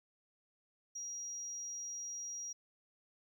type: tone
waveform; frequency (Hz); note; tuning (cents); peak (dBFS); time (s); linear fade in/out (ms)
triangle; 5720; F8; +41; -38; 0.95-2.53; 10
effects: tanh soft clip ceiling -38 dBFS